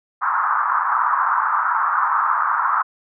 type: band-pass noise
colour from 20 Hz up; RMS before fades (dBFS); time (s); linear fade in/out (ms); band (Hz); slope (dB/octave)
pink; -19; 0.21-2.83; 20; 960 to 1400; 48
effects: none